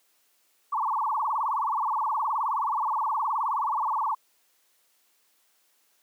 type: tone with vibrato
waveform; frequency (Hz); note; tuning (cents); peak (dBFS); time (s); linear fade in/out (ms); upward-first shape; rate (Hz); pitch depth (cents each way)
sine; 999; B5; +20; -24; 0.72-4.15; 10; sine; 19; 270
effects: white hiss -67 dBFS RMS until 6.02 s + high-pass 300 Hz 12 dB/octave